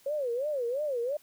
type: tone with vibrato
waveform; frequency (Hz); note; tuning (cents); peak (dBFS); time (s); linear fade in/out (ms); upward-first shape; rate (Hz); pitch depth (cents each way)
sine; 533; C5; +32; -28; 0.06-1.17; 5; sine; 2.9; 230
effects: white hiss -61 dBFS RMS until 1.22 s